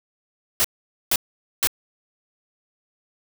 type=noise bursts; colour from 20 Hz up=white; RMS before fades=-19 dBFS; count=3; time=0.6-1.672 s; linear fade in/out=0 ms; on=44 ms; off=470 ms; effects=none